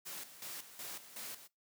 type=noise with tremolo; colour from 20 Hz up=white; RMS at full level=-45 dBFS; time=0.05-1.48 s; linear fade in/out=20 ms; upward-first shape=square; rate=2.7 Hz; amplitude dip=70%; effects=noise-tail reverb RT60 0.2 s tail -22 dB re dry + high-pass 150 Hz 12 dB/octave